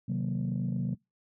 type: chord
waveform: sine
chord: C half-diminished seventh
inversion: none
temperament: equal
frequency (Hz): 130.81 / 155.56 / 185 / 233.1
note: C3 / Eb3 / Gb3 / Bb3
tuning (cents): 0 / 0 / 0 / 0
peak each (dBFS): -31 / -37 / -31 / -35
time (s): 0.08-0.95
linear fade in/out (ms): 10
effects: noise-tail reverb RT60 0.2 s tail -25 dB re dry + tanh soft clip ceiling -23 dBFS